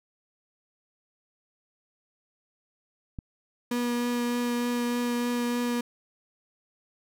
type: click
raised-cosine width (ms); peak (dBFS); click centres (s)
5; -23; 3.188
type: tone with vibrato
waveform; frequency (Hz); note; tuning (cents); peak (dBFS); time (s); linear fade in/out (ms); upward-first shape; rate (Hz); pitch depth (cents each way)
35% pulse; 241.3; B3; -40; -24; 3.71-5.81; 5; triangle; 3.3; 11
effects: none